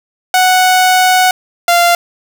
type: tone pair in turn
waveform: sawtooth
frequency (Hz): 740 / 692.7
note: F#5 / F5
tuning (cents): 0 / -14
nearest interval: minor second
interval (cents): 114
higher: first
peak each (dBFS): -3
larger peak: neither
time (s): 0.34-1.31 / 1.68-1.95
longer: first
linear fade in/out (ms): 2
effects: none